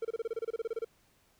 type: tone bursts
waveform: triangle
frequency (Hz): 454.6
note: A#4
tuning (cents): -43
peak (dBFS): -29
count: 15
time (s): 0.02-0.847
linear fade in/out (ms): 5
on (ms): 29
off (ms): 28
effects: pink hiss -68 dBFS RMS until 1.39 s